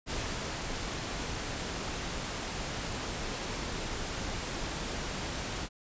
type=noise with ADSR envelope; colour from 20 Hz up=pink; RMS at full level=-34 dBFS; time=0.06-5.69 s; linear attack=48 ms; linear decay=340 ms; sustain=-2 dB; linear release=54 ms; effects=resampled to 16000 Hz